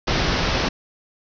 pink low-pass noise, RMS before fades -21 dBFS, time 0.07-0.69 s, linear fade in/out 10 ms, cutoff 5800 Hz, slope 96 dB/octave, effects none

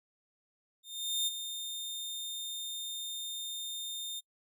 sawtooth tone with ADSR envelope, 3634 Hz, A#7, 45 cents flat, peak -25 dBFS, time 0.83-4.21 s, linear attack 440 ms, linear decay 26 ms, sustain -9 dB, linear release 25 ms, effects noise-tail reverb RT60 0.1 s tail -25 dB re dry

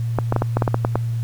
clicks, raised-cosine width 1 ms, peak -4 dBFS, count 10, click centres 0.187 / 0.324 / 0.363 / 0.421 / 0.57 / 0.622 / 0.678 / 0.744 / 0.849 / 0.956 s, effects added 116 Hz sine -20 dBFS peak until 1.23 s + pink hiss -47 dBFS RMS until 1.23 s

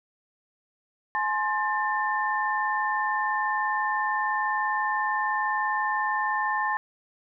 sine tone cluster, 846 / 1052 / 1787 Hz, G#5 / C6 / A6, +32 / +9 / +26 cents, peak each -28 dBFS, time 1.15-6.77 s, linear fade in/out 0 ms, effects none

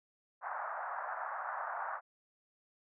pink band-pass noise, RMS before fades -40 dBFS, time 0.41-2.01 s, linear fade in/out 50 ms, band 670 to 1600 Hz, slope 48 dB/octave, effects none

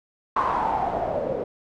white noise with low-pass filter sweep, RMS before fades -25 dBFS, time 0.36-1.44 s, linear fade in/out 5 ms, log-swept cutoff 1100 to 490 Hz, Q 7, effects none

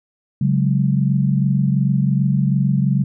sine chord, C# suspended fourth, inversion none, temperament equal, 138.59 / 185 / 207.7 Hz, C#3 / F#3 / G#3, 0 / 0 / 0 cents, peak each -16 / -19 / -22 dBFS, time 0.41-3.04 s, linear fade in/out 5 ms, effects none

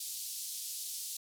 white band-pass noise, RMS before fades -41 dBFS, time 0-1.17 s, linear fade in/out 5 ms, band 3800 to 13000 Hz, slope 24 dB/octave, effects none

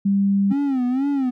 sine tone, 198.2 Hz, G3, 19 cents sharp, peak -15 dBFS, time 0.05-0.53 s, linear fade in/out 10 ms
triangle tone with vibrato, 264.8 Hz, C4, 21 cents sharp, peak -16 dBFS, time 0.5-1.31 s, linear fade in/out 20 ms, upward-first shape sine, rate 2.1 Hz, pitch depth 130 cents each way
effects none

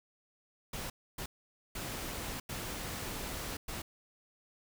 pink noise bursts at uneven times, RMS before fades -40 dBFS, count 5, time 0.73-0.9 / 1.18-1.26 / 1.75-2.4 / 2.49-3.57 / 3.68-3.82 s, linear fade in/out 5 ms, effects none

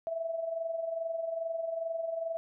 sine tone with amplitude modulation, 659.3 Hz, E5, in tune, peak -29 dBFS, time 0.07-2.37 s, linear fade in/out 0 ms, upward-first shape sine, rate 22.4 Hz, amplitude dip 60%, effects none

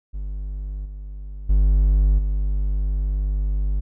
triangle tone with level steps, 49.59 Hz, G1, 21 cents sharp, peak -24 / -29 / -11 / -17 dBFS, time 0.13-3.81 s, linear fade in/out 20 ms, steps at 0.85 / 1.49 / 2.18 s, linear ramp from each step 10 ms, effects none

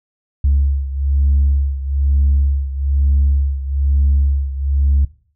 sine beating tone pair, 69.3 / 70.4 Hz, C#2 / C#2, 0 / +27 cents, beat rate 1.1 Hz, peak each -13 / -17 dBFS, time 0.44-5.05 s, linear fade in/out 5 ms, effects noise-tail reverb RT60 0.5 s tail -20 dB re dry + tanh soft clip ceiling -7 dBFS

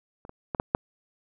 clicks, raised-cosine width 1 ms, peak -30 / -27 / -15 / -10 / -6 dBFS, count 5, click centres 0.251 / 0.294 / 0.548 / 0.599 / 0.749 s, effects none

